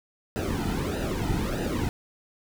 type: noise with flanger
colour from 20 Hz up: brown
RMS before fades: -28 dBFS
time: 0.36-1.89 s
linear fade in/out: 0 ms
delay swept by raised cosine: 0.89 to 1.84 ms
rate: 1.6 Hz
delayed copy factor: -0.85
effects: none